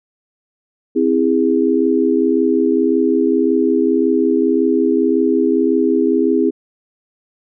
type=chord; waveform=sine; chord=C augmented; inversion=none; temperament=just; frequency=261.6 / 327 / 408.8 Hz; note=C4 / E4 / G#4; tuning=0 / -14 / -27 cents; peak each=-16 dBFS; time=0.95-6.51 s; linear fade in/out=20 ms; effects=none